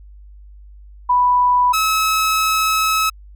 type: tone pair in turn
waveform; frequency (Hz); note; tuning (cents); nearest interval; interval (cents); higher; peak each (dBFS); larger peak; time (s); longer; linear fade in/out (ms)
sine / sawtooth; 987.8 / 1291; B5 / E6; 0 / -37; perfect fourth; 463; second; -11; neither; 1.09-1.73 / 1.73-3.1; second; 10
effects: added 50 Hz sine -38 dBFS peak until 3.35 s